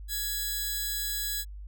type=tone pair together; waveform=5% pulse; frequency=1676 / 3993 Hz; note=G#6 / B7; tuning=+15 / +18 cents; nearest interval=octave + minor third; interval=1503 cents; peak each=-24 dBFS; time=0.08-1.45 s; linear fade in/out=50 ms; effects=added 50 Hz sine -39 dBFS peak until 1.67 s